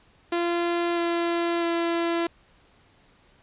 sawtooth tone with pitch steps, 344 / 341 / 338.1 Hz, F4 / F4 / E4, -26 / -41 / +44 cents, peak -19 dBFS, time 0.32-2.27 s, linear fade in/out 5 ms, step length 650 ms, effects pink hiss -59 dBFS RMS until 3.42 s + resampled to 8000 Hz

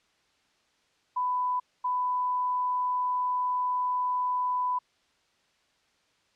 sine tone bursts at uneven times, 997 Hz, B5, 16 cents sharp, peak -25 dBFS, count 2, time 1.16-1.6 / 1.84-4.79 s, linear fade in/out 10 ms, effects white hiss -68 dBFS RMS until 6.35 s + low-pass 5000 Hz 12 dB/octave

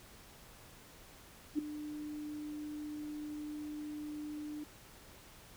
sine tone with ADSR envelope, 299.7 Hz, D4, 35 cents sharp, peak -27 dBFS, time 1.55-4.64 s, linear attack 37 ms, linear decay 6 ms, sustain -13 dB, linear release 6 ms, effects pink hiss -57 dBFS RMS until 5.56 s

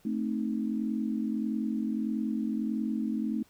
sine chord, A diminished, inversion none, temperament equal, 220 / 261.6 / 311.1 Hz, A3 / C4 / Eb4, 0 / 0 / 0 cents, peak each -30 / -34 / -35 dBFS, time 0.05-3.43 s, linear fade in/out 5 ms, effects pink hiss -63 dBFS RMS until 3.49 s

